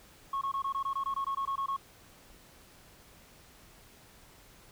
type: tone bursts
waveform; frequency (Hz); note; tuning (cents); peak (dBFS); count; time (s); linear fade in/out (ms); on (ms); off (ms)
sine; 1095; C#6; -22; -28; 14; 0.33-1.765; 5; 83; 21
effects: tanh soft clip ceiling -27 dBFS + pink hiss -57 dBFS RMS until 4.71 s